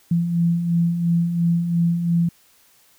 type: beating tone pair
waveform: sine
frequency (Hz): 167.6 / 170.5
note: E3 / F3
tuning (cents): +29 / -41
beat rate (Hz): 2.9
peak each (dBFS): -26 / -17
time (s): 0.11-2.29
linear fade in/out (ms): 5
effects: white hiss -56 dBFS RMS until 2.98 s

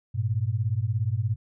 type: beating tone pair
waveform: sine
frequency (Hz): 101.1 / 118.1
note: G#2 / A#2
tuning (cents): -46 / +23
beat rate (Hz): 17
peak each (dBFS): -26 / -26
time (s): 0.14-1.36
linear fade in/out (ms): 20
effects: none

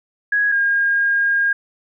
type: tone pair in turn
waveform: sine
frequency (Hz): 1661.2 / 1620.4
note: G#6 / G#6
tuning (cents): 0 / -43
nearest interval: unison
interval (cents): 43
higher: first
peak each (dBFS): -14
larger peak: neither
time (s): 0.32-0.52 / 0.52-1.53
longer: second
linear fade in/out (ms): 5
effects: none

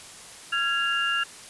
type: tone cluster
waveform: sine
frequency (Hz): 1377 / 1660 / 2798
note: F6 / G#6 / F7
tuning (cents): -25 / -1 / +3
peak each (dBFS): -27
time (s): 0.52-1.24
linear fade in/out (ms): 10
effects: white hiss -44 dBFS RMS until 1.49 s + resampled to 24000 Hz

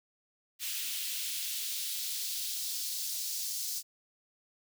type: noise with high-pass filter sweep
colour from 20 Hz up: white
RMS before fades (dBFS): -36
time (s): 0.59-3.83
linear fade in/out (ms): 50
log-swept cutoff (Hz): 2800 to 5200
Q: 1.6
effects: none

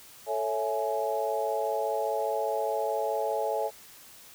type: chord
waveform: sine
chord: A major seventh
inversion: none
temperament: equal with one note detuned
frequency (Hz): 440 / 554.4 / 659.3 / 839.3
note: A4 / C#5 / E5 / G#5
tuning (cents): 0 / 0 / 0 / +18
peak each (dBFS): -32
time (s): 0.26-3.71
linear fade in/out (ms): 50
effects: white hiss -51 dBFS RMS until 4.34 s

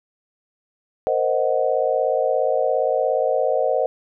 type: chord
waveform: sine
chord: C half-diminished seventh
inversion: third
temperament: equal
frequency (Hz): 466.2 / 523.3 / 622.3 / 740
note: Bb4 / C5 / Eb5 / Gb5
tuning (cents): 0 / 0 / 0 / 0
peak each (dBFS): -24 / -21 / -22 / -25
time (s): 1.07-3.86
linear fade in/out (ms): 0
effects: none

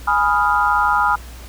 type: chord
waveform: sine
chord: F half-diminished seventh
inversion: first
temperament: equal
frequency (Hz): 830.6 / 987.8 / 1244.5 / 1396.9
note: Ab5 / Cb6 / Eb6 / F6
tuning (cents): 0 / 0 / 0 / 0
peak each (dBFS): -19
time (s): 0.07-1.16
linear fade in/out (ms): 10
effects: added 60 Hz sine -34 dBFS peak until 1.48 s + pink hiss -41 dBFS RMS until 1.48 s

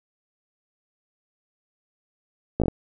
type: slowing click train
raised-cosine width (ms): 2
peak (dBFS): -9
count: 5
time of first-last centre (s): 2.6-2.682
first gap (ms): 17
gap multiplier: 1.13
effects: none

